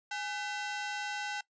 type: ring-modulated tone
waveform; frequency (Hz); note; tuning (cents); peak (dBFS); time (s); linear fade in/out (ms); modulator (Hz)
sawtooth; 1174.7; D6; 0; -28; 0.11-1.41; 5; 346
effects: noise-tail reverb RT60 0.1 s tail -19 dB re dry + resampled to 16000 Hz